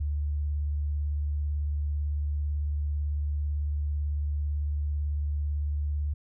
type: tone with vibrato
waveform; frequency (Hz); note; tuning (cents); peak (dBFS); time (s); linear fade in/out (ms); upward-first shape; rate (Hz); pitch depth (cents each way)
sine; 73.42; D2; 0; -26; 0-6.14; 10; square; 18; 22
effects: none